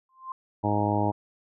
sine tone with exponential growth, 1046.5 Hz, C6, in tune, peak -29 dBFS, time 0.09-0.32 s, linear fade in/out 2 ms, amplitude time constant 50 ms
harmonic tone, 103.83 Hz, G#2, in tune, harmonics 1 / 2 / 3 / 4 / 5 / 6 / 7 / 8 / 9, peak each -28 / -31 / -29 / -35 / -36 / -32 / -35 / -29 / -32 dBFS, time 0.63-1.12 s, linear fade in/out 20 ms
effects none

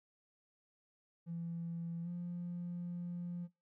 triangle tone with pitch glide, 168.7 to 174.75 Hz, E3 to F3, +40 to +1 cents, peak -35 dBFS, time 1.26-3.48 s, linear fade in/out 50 ms, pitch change +61 cents, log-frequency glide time 2.03-2.08 s, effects noise-tail reverb RT60 0.2 s tail -19 dB re dry + tanh soft clip ceiling -37 dBFS

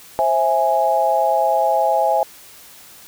sine chord, C augmented, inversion none, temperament equal with one note detuned, 529.3 / 659.3 / 830.6 Hz, C5 / E5 / G#5, +20 / 0 / 0 cents, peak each -21 / -18 / -17 dBFS, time 0.19-2.23 s, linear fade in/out 0 ms, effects white hiss -43 dBFS RMS until 3.07 s

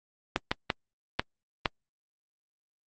clicks, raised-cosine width 0.3 ms, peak -8 dBFS, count 5, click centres 0.361 / 0.515 / 0.702 / 1.195 / 1.658 s, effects Opus 24 kbps

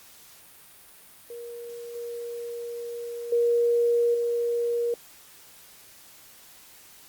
sine tone with level steps, 473.2 Hz, A#4, 26 cents sharp, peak -36 / -32 / -19 / -23 dBFS, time 1.3-4.94 s, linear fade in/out 2 ms, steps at 1.95 / 3.32 / 4.14 s, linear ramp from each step 5 ms, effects white hiss -51 dBFS RMS until 7.08 s + Opus 48 kbps

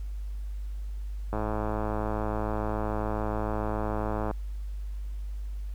click train, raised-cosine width 1 ms, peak -17 dBFS, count 320, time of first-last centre 1.33-4.311 s, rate 107 Hz, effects added 50 Hz sine -32 dBFS peak until 5.74 s + pink hiss -61 dBFS RMS until 5.74 s

